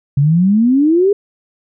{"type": "exponential sweep", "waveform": "sine", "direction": "up", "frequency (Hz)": [135.3, 416.7], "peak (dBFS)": -8, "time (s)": [0.17, 1.13], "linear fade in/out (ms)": 5, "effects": []}